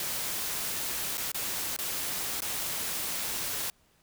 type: noise with dropouts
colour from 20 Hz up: white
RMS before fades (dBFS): -33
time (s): 0-3.7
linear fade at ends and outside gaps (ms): 1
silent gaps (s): 1.172-1.179 / 1.317-1.345 / 1.764-1.788 / 2.405-2.42
effects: pink hiss -66 dBFS RMS until 4.02 s